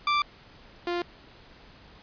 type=tone pair in turn; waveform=sawtooth; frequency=1174.7 / 349.2 Hz; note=D6 / F4; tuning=0 / 0 cents; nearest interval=octave + major sixth; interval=2100 cents; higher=first; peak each=-18 / -23 dBFS; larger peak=first; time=0.07-0.22 / 0.87-1.02 s; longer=neither; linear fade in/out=2 ms; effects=pink hiss -52 dBFS RMS until 2.02 s + resampled to 11025 Hz